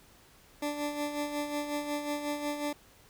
20% pulse tone with tremolo, 293.2 Hz, D4, 3 cents flat, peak -25 dBFS, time 0.62-2.73 s, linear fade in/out 5 ms, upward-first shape sine, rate 5.5 Hz, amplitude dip 55%, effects pink hiss -59 dBFS RMS until 3.09 s

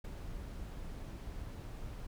brown noise with ADSR envelope, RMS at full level -39 dBFS, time 0.04-2.07 s, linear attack 10 ms, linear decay 12 ms, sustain -5 dB, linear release 10 ms, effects none

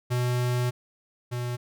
square tone pair in turn, 123.47 / 122.33 Hz, B2 / B2, 0 / -16 cents, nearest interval unison, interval 16 cents, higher first, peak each -24 / -29 dBFS, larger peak first, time 0.1-0.71 / 1.31-1.57 s, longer first, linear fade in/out 20 ms, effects none

